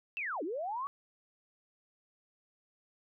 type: linear two-way sweep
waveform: sine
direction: down then up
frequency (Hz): 2749 to 280 to 1151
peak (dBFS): -34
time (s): 0.17-0.87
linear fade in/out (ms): 0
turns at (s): 0.43
effects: none